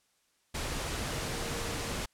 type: tone in noise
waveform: sine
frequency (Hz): 466.2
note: A#4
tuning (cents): 0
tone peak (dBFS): -44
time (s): 1.13-1.93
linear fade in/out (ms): 10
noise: pink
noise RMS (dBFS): -35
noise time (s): 0.54-2.06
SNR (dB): -12
effects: white hiss -72 dBFS RMS until 2.13 s + low-pass 10000 Hz 12 dB/octave